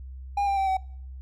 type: tone with pitch steps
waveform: triangle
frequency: 808 / 791.8 / 776 / 760.5 Hz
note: G#5 / G5 / G5 / F#5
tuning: -48 / +17 / -18 / +47 cents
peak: -20 dBFS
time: 0.37-0.77 s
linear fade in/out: 5 ms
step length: 100 ms
effects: noise-tail reverb RT60 0.6 s tail -24 dB re dry + added 65 Hz sine -37 dBFS peak until 1.21 s